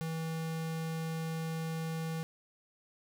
square tone, 162 Hz, E3, 30 cents flat, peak -35 dBFS, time 0.01-2.23 s, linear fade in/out 0 ms, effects none

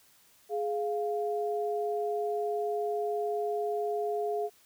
sine tone pair together, 418.6 / 698.5 Hz, G#4 / F5, +14 / 0 cents, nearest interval major sixth, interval 886 cents, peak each -30 / -33 dBFS, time 0.49-4.5 s, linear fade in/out 50 ms, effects white hiss -62 dBFS RMS until 4.65 s

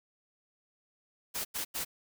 white noise bursts, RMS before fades -35 dBFS, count 3, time 1.34-1.85 s, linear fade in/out 20 ms, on 110 ms, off 90 ms, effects none

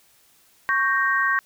sine chord, G diminished, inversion second, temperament equal, 1108.7 / 1568 / 1864.7 Hz, Db6 / G6 / Bb6, 0 / 0 / 0 cents, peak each -23 / -22 / -23 dBFS, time 0.69-1.39 s, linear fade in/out 0 ms, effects white hiss -58 dBFS RMS until 1.45 s

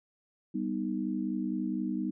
sine chord, G augmented, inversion none, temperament equal, 196 / 246.9 / 311.1 Hz, G3 / B3 / D#4, 0 / 0 / 0 cents, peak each -34 dBFS, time 0.54-2.11 s, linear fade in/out 10 ms, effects none

